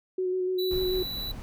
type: tone with vibrato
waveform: sine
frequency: 368.9 Hz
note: F#4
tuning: 5 cents flat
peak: -25 dBFS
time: 0.18-1.03 s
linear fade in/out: 5 ms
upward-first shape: square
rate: 6.8 Hz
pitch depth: 15 cents each way
type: tone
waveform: square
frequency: 3951 Hz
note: B7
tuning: in tune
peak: -33 dBFS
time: 0.58-1.32 s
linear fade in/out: 10 ms
type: noise with tremolo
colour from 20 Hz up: brown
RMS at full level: -36 dBFS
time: 0.71-1.42 s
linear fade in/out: 0 ms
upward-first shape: triangle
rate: 4.6 Hz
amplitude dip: 25%
effects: none